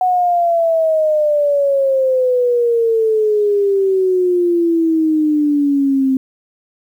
sine exponential sweep, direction down, 740 to 261.6 Hz, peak -11 dBFS, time 0.01-6.17 s, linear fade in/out 2 ms, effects 8-bit

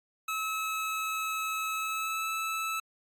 25% pulse tone with pitch glide, 1293 to 1309.5 Hz, E6 to E6, -34 to -12 cents, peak -27 dBFS, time 0.28-2.8 s, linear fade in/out 5 ms, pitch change +22 cents, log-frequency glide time 1.72-2.28 s, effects AAC 64 kbps

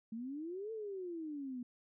sine exponential two-way sweep, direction up then down, 217.1 to 452.9 to 240.4 Hz, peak -40 dBFS, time 0.12-1.63 s, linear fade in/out 5 ms, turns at 0.72 s, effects none

